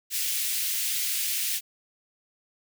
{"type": "high-pass noise", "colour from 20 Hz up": "white", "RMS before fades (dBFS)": -28, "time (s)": [0.1, 1.61], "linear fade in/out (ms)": 50, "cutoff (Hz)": 2100, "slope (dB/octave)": 24, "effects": []}